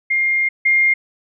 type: tone pair in turn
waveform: sine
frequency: 2120 / 2120 Hz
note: C7 / C7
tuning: +22 / +22 cents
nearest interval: unison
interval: 0 cents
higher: neither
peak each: -14 / -11 dBFS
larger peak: second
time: 0.1-0.49 / 0.65-0.94 s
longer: first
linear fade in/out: 10 ms
effects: none